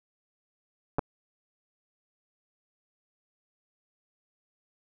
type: clicks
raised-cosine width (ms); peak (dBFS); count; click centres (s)
1; -13; 2; 0.985 / 0.992
effects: none